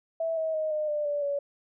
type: tone with pitch steps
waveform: sine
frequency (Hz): 655 / 639.7 / 624.7 / 610.1 / 595.8 / 581.9 / 568.2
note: E5 / D#5 / D#5 / D#5 / D5 / D5 / C#5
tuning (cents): -11 / +48 / +7 / -34 / +25 / -16 / +43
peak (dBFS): -26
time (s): 0.2-1.39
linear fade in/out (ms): 5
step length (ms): 170
effects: none